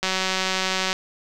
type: click train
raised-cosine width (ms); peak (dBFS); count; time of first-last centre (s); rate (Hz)
0.2; -6; 170; 0.03-0.929; 188
effects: none